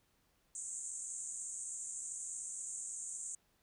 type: band-pass noise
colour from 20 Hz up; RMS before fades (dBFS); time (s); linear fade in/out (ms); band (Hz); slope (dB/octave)
pink; -44; 0.55-3.35; 2; 6700 to 8800; 96
effects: pink hiss -75 dBFS RMS until 3.62 s